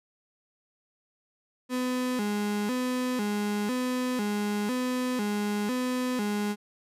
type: tone with vibrato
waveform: 35% pulse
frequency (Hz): 228.4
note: A#3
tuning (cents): -35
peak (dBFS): -25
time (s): 1.69-6.56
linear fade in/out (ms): 50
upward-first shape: square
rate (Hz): 1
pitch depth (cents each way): 170
effects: resampled to 32000 Hz